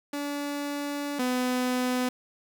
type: tone pair in turn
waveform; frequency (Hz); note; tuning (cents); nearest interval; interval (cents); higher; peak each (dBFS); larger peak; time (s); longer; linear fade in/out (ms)
sawtooth; 287.6 / 251.3; D4 / B3; -36 / +30; major second; 234; first; -26 / -21; second; 0.13-1.19 / 1.19-2.09; first; 5
effects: 8-bit